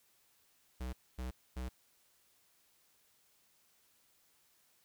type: tone bursts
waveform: square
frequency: 63 Hz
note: B1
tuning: 35 cents sharp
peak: -39 dBFS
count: 3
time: 0.8-1.69 s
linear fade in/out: 10 ms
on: 130 ms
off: 250 ms
effects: white hiss -71 dBFS RMS until 4.84 s